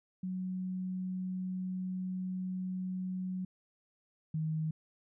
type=tone pair in turn; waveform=sine; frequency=185 / 157.5 Hz; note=F#3 / D#3; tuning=0 / +21 cents; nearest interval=minor third; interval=279 cents; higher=first; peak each=-34 / -31 dBFS; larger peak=second; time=0.23-3.45 / 4.34-4.71 s; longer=first; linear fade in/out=5 ms; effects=none